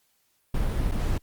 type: noise with dropouts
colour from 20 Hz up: brown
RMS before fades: -25 dBFS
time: 0.54-1.18 s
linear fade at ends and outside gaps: 5 ms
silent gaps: 0.914-0.918 s
effects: white hiss -69 dBFS RMS until 1.22 s + Opus 48 kbps